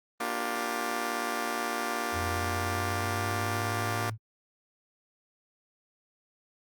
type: chord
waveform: 10% pulse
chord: G minor seventh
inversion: first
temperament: just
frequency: 235.2 / 294 / 352.8 / 392 Hz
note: Bb3 / D4 / F4 / G4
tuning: +16 / +2 / +18 / 0 cents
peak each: -28 / -30 / -28 / -29 dBFS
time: 0.2-4.1 s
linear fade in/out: 5 ms
type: linear sweep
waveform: sine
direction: up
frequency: 85.4 to 110 Hz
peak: -33 dBFS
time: 2.12-4.18 s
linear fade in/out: 50 ms
effects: Opus 32 kbps